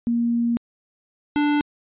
sine / square tone pair in turn, 235.3 / 293.8 Hz, A#3 / D4, +16 / +1 cents, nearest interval major third, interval 385 cents, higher second, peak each -18 dBFS, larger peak neither, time 0.07-0.57 / 1.36-1.61 s, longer first, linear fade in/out 0 ms, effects resampled to 8000 Hz

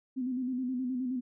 sine tone with vibrato, 254 Hz, B3, 49 cents sharp, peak -30 dBFS, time 0.16-1.21 s, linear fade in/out 20 ms, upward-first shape square, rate 9.5 Hz, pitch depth 50 cents each way, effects none

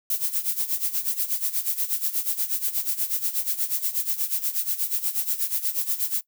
violet noise with tremolo, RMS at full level -23 dBFS, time 0.1-6.21 s, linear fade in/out 2 ms, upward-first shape sine, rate 8.3 Hz, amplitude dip 80%, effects noise-tail reverb RT60 0.1 s tail -20 dB re dry

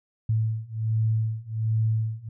sine beating tone pair, 110 / 111.3 Hz, A2 / A2, 0 / +20 cents, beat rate 1.3 Hz, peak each -26 / -25 dBFS, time 0.29-2.29 s, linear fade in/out 5 ms, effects none

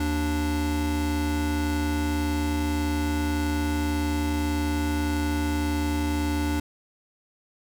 square tone pair together, 77.32 / 293.7 Hz, D#2 / D4, -10 / 0 cents, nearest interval octave + major seventh, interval 2310 cents, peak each -27 dBFS, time 0-6.6 s, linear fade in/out 5 ms, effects none

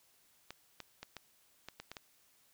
clicks, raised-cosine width 0.2 ms, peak -27 dBFS, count 8, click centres 0.506 / 0.803 / 1.03 / 1.167 / 1.686 / 1.8 / 1.916 / 1.968 s, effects white hiss -69 dBFS RMS until 2.53 s

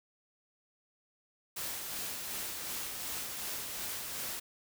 white noise with tremolo, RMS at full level -38 dBFS, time 1.56-4.4 s, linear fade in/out 10 ms, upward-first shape sine, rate 2.7 Hz, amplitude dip 30%, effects none

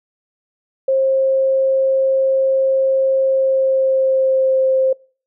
sine tone with pitch glide, 533 to 526.3 Hz, C5 to C5, +32 to +10 cents, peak -12 dBFS, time 0.88-4.93 s, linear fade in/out 5 ms, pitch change -22 cents, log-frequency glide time 3.25-4.64 s, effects noise-tail reverb RT60 0.4 s tail -24 dB re dry

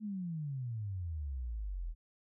sine exponential sweep, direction down, 220 to 38.89 Hz, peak -36 dBFS, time 0-1.95 s, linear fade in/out 50 ms, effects none

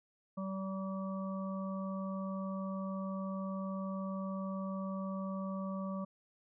harmonic tone, 191.9 Hz, G3, 37 cents flat, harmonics 1 / 3 / 5 / 6, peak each -37 / -44 / -53 / -46 dBFS, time 0.37-6.05 s, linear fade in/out 10 ms, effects none

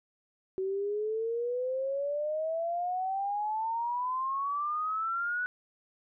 sine exponential sweep, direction up, 375.4 to 1489 Hz, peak -29 dBFS, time 0.58-5.46 s, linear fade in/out 0 ms, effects none

